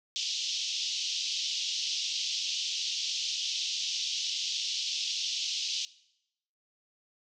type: band-pass noise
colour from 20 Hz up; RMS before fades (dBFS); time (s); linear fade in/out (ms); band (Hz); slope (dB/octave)
pink; -33; 0.16-5.85; 0; 2900 to 6200; 48
effects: noise-tail reverb RT60 0.8 s tail -20 dB re dry